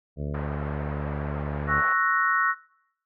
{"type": "harmonic tone", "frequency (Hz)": 72.8, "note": "D2", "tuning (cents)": -15, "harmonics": [1, 2, 3, 4, 5, 6, 7, 8, 9], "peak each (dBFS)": [-32, -31, -37, -41, -45, -41, -43, -46, -47], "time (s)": [0.16, 1.83], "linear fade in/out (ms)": 50}
{"type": "band-pass noise", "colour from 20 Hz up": "pink", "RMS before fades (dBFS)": -39, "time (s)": [0.34, 1.93], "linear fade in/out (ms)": 5, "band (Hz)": [520, 1700], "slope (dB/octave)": 24}
{"type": "chord", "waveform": "sine", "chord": "F# dominant seventh", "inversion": "second", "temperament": "equal", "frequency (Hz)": [1108.7, 1318.5, 1480, 1864.7], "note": ["C#6", "E6", "F#6", "A#6"], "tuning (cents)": [0, 0, 0, 0], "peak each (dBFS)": -26, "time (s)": [1.67, 2.55], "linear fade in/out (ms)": 50}
{"effects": ["noise-tail reverb RT60 0.8 s tail -23 dB re dry"]}